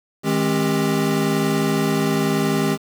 square tone cluster, 157 / 208 / 268.7 / 396.2 Hz, D#3 / G#3 / C4 / G4, +16 / +3 / +46 / +18 cents, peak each -24 dBFS, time 0.23-2.78 s, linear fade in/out 50 ms, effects 7-bit

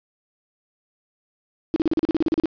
sine tone bursts, 320 Hz, D#4, 49 cents sharp, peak -16 dBFS, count 13, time 1.74-2.457 s, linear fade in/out 0 ms, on 21 ms, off 37 ms, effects resampled to 11025 Hz + 7-bit

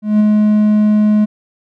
triangle tone with ADSR envelope, 211.5 Hz, G#3, 32 cents sharp, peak -4 dBFS, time 0.02-1.26 s, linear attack 180 ms, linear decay 13 ms, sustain -2 dB, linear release 22 ms, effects none

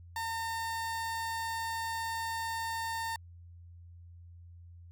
30% pulse tone, 909 Hz, A#5, 44 cents flat, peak -31 dBFS, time 0.16-3.16 s, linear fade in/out 2 ms, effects added 86 Hz sine -49 dBFS peak until 4.91 s

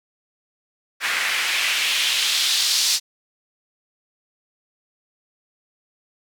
white noise with band-pass filter sweep, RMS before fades -21 dBFS, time 1-3 s, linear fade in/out 50 ms, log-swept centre 1800 to 4900 Hz, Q 1.9, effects none

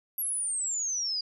sine exponential sweep, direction down, 11670 to 4798 Hz, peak -28 dBFS, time 0.18-1.21 s, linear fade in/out 5 ms, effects none

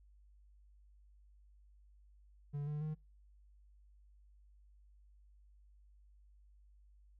triangle tone with pitch steps, 144.3 / 149.13 / 154.12 Hz, D3 / D3 / D#3, -30 / +27 / -16 cents, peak -35 dBFS, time 2.53-2.95 s, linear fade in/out 20 ms, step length 140 ms, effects noise-tail reverb RT60 0.3 s tail -26 dB re dry + added 50 Hz sine -61 dBFS peak until 7.19 s

